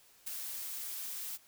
blue noise with ADSR envelope, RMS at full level -36 dBFS, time 0.26-1.38 s, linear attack 17 ms, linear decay 4 ms, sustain -5 dB, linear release 31 ms, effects white hiss -63 dBFS RMS until 1.47 s

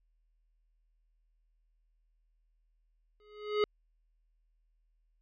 square tone with exponential growth, 419.8 Hz, G#4, 19 cents sharp, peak -24 dBFS, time 3.2-3.64 s, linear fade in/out 1 ms, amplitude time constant 95 ms, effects added 40 Hz sine -69 dBFS peak until 5.21 s + resampled to 11025 Hz

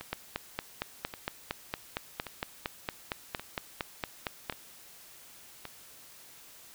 two click trains, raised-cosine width 0.3 ms, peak -23 / -15 dBFS, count 6 / 20, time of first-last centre 0.01-5.653 / 0.13-4.498 s, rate 0.886 / 4.35 Hz, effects white hiss -53 dBFS RMS until 6.74 s

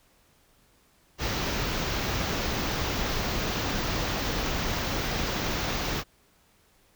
pink band-stop noise, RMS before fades -29 dBFS, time 1.18-6.04 s, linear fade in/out 50 ms, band 6500 to 15000 Hz, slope 48 dB/octave, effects pink hiss -63 dBFS RMS until 6.95 s

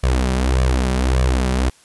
sawtooth tone with flanger, 63.9 Hz, C2, 40 cents flat, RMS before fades -17 dBFS, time 0.03-1.7 s, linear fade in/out 10 ms, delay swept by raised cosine 1.7 to 5.2 ms, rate 1.7 Hz, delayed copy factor +0.75, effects white hiss -51 dBFS RMS until 1.84 s + resampled to 24000 Hz

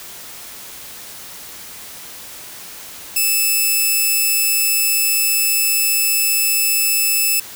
5% pulse tone, 2625 Hz, E7, 8 cents flat, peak -5 dBFS, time 3.16-7.4 s, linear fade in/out 5 ms, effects white hiss -35 dBFS RMS until 7.55 s

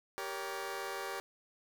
15% pulse chord, G diminished, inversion none, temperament just, 392 / 470.4 / 564.5 Hz, G4 / Bb4 / Db5, 0 / +16 / +31 cents, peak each -35 / -38 / -38 dBFS, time 0.18-1.2 s, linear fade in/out 0 ms, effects 9-bit

